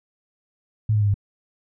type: tone with pitch steps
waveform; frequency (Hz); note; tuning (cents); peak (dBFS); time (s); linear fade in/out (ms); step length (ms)
sine; 108.4 / 105.56 / 102.79 / 100.09; A2 / G#2 / G#2 / G2; -25 / +29 / -17 / +37; -16; 0.89-1.142; 5; 63
effects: none